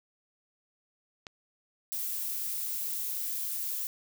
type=click; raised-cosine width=0.2 ms; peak=-24 dBFS; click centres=1.268 s
type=noise; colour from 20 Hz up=violet; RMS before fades=-34 dBFS; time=1.92-3.87 s; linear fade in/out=0 ms
effects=none